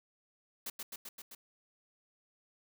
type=noise with echo; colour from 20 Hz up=white; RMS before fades=-40 dBFS; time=0.66-0.7 s; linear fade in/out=5 ms; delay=130 ms; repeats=5; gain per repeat=-2 dB; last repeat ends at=1.35 s; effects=none